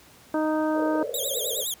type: harmonic tone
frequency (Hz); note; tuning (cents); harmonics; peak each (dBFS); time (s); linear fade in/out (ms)
310.4; D#4; -4; 1 / 2 / 3 / 4 / 5; -24 / -27 / -31 / -36 / -37; 0.34-1.03; 2
type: band-pass noise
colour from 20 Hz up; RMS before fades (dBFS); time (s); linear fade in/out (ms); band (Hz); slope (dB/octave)
white; -33; 0.73-1.65; 50; 430 to 600; 96
type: tone with vibrato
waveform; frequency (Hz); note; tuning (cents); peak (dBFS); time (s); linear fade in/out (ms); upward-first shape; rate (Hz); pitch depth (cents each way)
10% pulse; 3520; A7; 0; -20; 1.14-1.74; 2; sine; 9.6; 180
effects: pink hiss -52 dBFS RMS until 1.8 s + high-pass 80 Hz 12 dB/octave